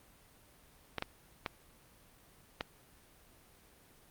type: clicks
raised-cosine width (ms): 0.3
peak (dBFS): -18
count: 4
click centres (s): 0.983 / 1.024 / 1.462 / 2.609
effects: pink hiss -62 dBFS RMS until 4.1 s + Opus 32 kbps